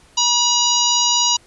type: harmonic tone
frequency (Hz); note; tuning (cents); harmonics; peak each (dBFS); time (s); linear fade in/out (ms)
964; B5; -42; 1 / 3 / 4 / 5 / 6 / 7; -21 / -21 / -21 / -21 / -21 / -21; 0.17-1.37; 10
effects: pink hiss -51 dBFS RMS until 1.46 s + resampled to 24000 Hz